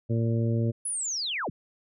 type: harmonic tone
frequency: 114.9 Hz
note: A#2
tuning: 25 cents flat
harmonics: 1 / 2 / 3 / 4 / 5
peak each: -24 / -30 / -34 / -36 / -38 dBFS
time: 0.09-0.72 s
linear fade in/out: 20 ms
type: linear sweep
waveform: sine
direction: down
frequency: 10548 to 51.91 Hz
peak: -28 dBFS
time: 0.85-1.5 s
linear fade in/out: 5 ms
effects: none